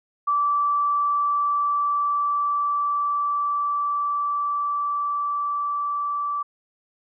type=tone with level ramp; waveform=sine; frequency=1161 Hz; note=D6; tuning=20 cents flat; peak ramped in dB=-18 to -23 dBFS; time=0.27-6.43 s; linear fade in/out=10 ms; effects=none